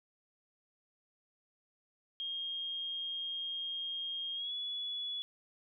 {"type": "tone with pitch glide", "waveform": "sine", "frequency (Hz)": [3235, 3402], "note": ["G#7", "G#7"], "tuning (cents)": [-46, 41], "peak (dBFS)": -36, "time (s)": [2.2, 5.22], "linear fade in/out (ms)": 0, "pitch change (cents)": 87, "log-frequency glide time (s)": [4.35, 4.53], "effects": []}